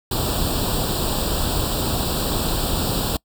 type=noise with comb filter; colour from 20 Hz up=pink; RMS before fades=-22 dBFS; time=0.11-3.17 s; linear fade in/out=5 ms; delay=0.24 ms; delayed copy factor=+0.9; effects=noise-tail reverb RT60 0.1 s tail -25 dB re dry